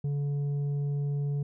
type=tone with tanh clipping; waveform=sine; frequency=143.2 Hz; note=D3; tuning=43 cents flat; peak=-28 dBFS; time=0.04-1.43 s; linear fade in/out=5 ms; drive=5 dB; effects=none